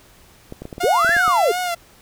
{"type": "clicks", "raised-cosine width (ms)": 2, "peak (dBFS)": -18, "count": 10, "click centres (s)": [0.524, 0.62, 0.654, 0.728, 0.781, 0.843, 1.047, 1.093, 1.166, 1.279]}
{"type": "tone with vibrato", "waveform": "sawtooth", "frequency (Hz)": 698.5, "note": "F5", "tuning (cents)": 0, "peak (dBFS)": -17, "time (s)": [0.8, 1.75], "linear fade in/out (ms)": 10, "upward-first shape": "sine", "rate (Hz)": 2.8, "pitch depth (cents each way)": 75}
{"type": "linear two-way sweep", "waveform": "sine", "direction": "up then down", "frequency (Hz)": [333.6, 1790, 369.4], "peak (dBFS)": -14, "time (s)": [0.83, 1.52], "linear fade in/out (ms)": 10, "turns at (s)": 1.13}
{"effects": ["pink hiss -50 dBFS RMS until 2.01 s"]}